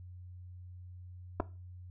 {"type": "clicks", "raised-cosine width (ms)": 1, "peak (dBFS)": -18, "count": 2, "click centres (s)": [1.4, 1.403], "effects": ["noise-tail reverb RT60 0.3 s tail -17 dB re dry", "added 90 Hz sine -46 dBFS peak until 1.9 s"]}